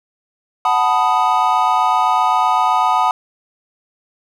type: chord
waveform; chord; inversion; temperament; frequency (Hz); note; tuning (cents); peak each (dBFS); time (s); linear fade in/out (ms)
triangle; B dominant seventh; second; equal; 740 / 880 / 987.8 / 1244.5; F#5 / A5 / B5 / D#6; 0 / 0 / 0 / 0; -16; 0.65-3.11; 2
effects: none